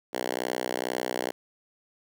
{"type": "tone with high-pass filter", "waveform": "5% pulse", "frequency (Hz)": 62.2, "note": "B1", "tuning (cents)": 13, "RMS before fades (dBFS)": -31, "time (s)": [0.13, 1.32], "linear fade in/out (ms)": 10, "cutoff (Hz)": 370, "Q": 0.97, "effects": []}